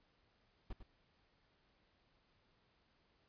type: noise with echo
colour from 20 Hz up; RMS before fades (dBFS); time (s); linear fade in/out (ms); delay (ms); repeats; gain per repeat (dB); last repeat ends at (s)
brown; -43; 0.7-0.73; 5; 100; 1; -9; 0.83
effects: pink hiss -75 dBFS RMS until 3.28 s + resampled to 11025 Hz